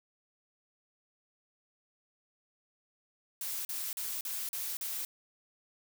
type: noise bursts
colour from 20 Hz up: blue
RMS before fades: -37 dBFS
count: 6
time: 3.41-5.05 s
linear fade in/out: 2 ms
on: 240 ms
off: 40 ms
effects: none